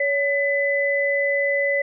sine tone pair together, 563 / 2006 Hz, C#5 / B6, +27 / +26 cents, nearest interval octave + minor seventh, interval 2199 cents, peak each -21 dBFS, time 0-1.82 s, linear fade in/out 5 ms, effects none

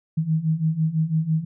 sine beating tone pair, 155.56 / 161.56 Hz, D#3 / E3, 0 / -35 cents, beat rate 6 Hz, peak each -24 / -21 dBFS, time 0.17-1.45 s, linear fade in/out 10 ms, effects none

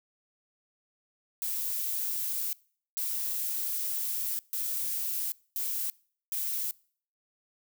violet noise bursts at uneven times, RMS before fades -32 dBFS, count 5, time 1.42-2.53 / 2.97-4.39 / 4.53-5.32 / 5.56-5.9 / 6.32-6.71 s, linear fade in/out 0 ms, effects noise-tail reverb RT60 0.5 s tail -24 dB re dry

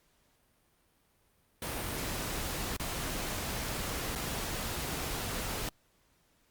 pink noise with dropouts, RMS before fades -36 dBFS, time 1.62-5.69 s, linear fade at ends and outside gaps 2 ms, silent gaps 2.766-2.797 / 4.153-4.158 s, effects pink hiss -70 dBFS RMS until 6.5 s + Opus 48 kbps

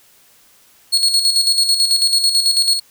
35% pulse tone with tremolo, 4331 Hz, C#8, 41 cents flat, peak -9 dBFS, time 0.92-2.8 s, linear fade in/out 20 ms, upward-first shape square, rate 9.1 Hz, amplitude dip 55%, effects white hiss -51 dBFS RMS until 2.9 s

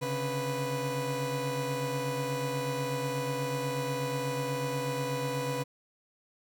30% pulse tone cluster, 136 / 144.2 / 492.9 Hz, C#3 / D3 / B4, -33 / -31 / -3 cents, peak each -32 / -37 / -30 dBFS, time 0.01-5.64 s, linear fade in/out 20 ms, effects none

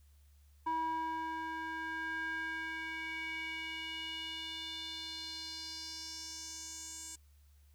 square tone with band-pass filter sweep, 322.6 Hz, E4, 37 cents flat, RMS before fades -41 dBFS, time 0.66-7.16 s, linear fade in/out 10 ms, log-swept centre 970 to 7600 Hz, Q 4.2, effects added 72 Hz sine -60 dBFS peak until 7.74 s + white hiss -74 dBFS RMS until 7.74 s

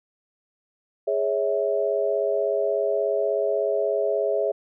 sine chord, C# minor, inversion second, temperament equal with one note detuned, 415.3 / 554.4 / 650.9 Hz, G#4 / C#5 / E5, 0 / 0 / -22 cents, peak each -25 dBFS, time 1.07-4.52 s, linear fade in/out 10 ms, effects none

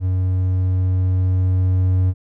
triangle tone with level ramp, 92.5 Hz, F#2, in tune, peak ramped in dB -14 to -11 dBFS, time 0-2.14 s, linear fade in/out 50 ms, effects none

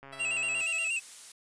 click train, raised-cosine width 0.5 ms, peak -33 dBFS, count 81, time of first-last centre 0.03-0.614 s, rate 137 Hz
10% pulse tone with tremolo, 659.3 Hz, E5, in tune, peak -33 dBFS, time 0.12-0.88 s, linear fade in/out 10 ms, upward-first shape triangle, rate 16 Hz, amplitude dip 55%
square tone with vibrato, 2674 Hz, E7, 24 cents sharp, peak -29 dBFS, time 0.19-1 s, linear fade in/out 20 ms, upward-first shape square, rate 8.4 Hz, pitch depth 56 cents each way
blue noise, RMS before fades -44 dBFS, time 0.59-1.32 s, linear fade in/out 5 ms
effects resampled to 22050 Hz

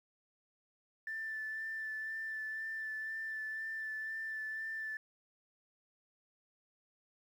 sine tone with vibrato, 1765 Hz, A6, 5 cents sharp, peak -37 dBFS, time 1.07-4.97 s, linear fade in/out 2 ms, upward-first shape sine, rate 2 Hz, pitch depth 16 cents each way, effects tanh soft clip ceiling -33 dBFS + 11-bit

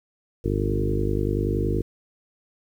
harmonic tone with a mistuned harmonic, 50.5 Hz, G#1, 48 cents flat, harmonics 1 / 2 / 3 / 4 / 5 / 6 / 7 / 8 / 9, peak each -27 / -27 / -31 / -34 / -33 / -31 / -29 / -33 / -31 dBFS, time 0.44-1.82 s, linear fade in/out 10 ms, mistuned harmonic 2, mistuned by +22 cents, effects 9-bit

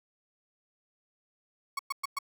35% pulse tone bursts, 1108.7 Hz, C#6, in tune, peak -28 dBFS, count 4, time 1.77-2.188 s, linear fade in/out 5 ms, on 22 ms, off 110 ms, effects none

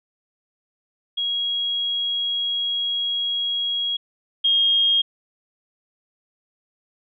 sine tone pair in turn, 3300 / 3247 Hz, G#7 / G#7, -12 / -40 cents, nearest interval unison, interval 28 cents, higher first, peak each -21 / -15 dBFS, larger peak second, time 1.17-3.97 / 4.44-5.02 s, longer first, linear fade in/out 10 ms, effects none

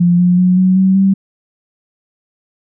sine tone with pitch steps, 174.61 / 178.28 / 182.02 / 185.85 / 189.75 / 193.74 Hz, F3 / F3 / F#3 / F#3 / F#3 / G3, 0 / +36 / -28 / +8 / +44 / -20 cents, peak -7 dBFS, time 0-1.14 s, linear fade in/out 10 ms, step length 190 ms, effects none

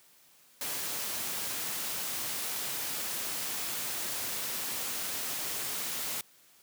white noise, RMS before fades -35 dBFS, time 0.61-6.21 s, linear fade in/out 2 ms, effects white hiss -61 dBFS RMS until 6.62 s + high-pass 100 Hz 12 dB/octave

